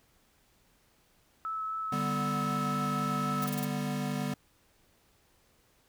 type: tone with vibrato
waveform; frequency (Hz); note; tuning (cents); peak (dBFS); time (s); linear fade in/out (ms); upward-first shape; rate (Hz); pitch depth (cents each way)
sine; 1303; E6; -20; -32; 1.45-3.46; 0; sine; 3.9; 9
type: chord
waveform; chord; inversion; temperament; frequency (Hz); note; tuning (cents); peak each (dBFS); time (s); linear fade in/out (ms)
square; G major; second; equal; 146.83 / 196 / 246.9; D3 / G3 / B3; 0 / 0 / 0; -36; 1.92-4.34; 5
type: noise bursts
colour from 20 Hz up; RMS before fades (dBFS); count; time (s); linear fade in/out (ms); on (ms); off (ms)
blue; -38; 5; 3.42-3.649; 5; 25; 26
effects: pink hiss -67 dBFS RMS until 5.88 s